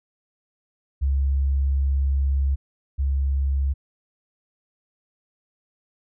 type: tone pair in turn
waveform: sine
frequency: 68.5 / 68.5 Hz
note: C#2 / C#2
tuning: -20 / -20 cents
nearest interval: unison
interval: 0 cents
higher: neither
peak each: -18 / -19 dBFS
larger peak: first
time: 1.01-2.56 / 2.98-3.74 s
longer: first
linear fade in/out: 20 ms
effects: none